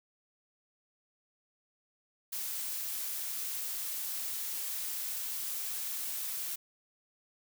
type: noise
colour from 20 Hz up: blue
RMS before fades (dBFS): -37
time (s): 2.32-6.56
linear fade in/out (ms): 10
effects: none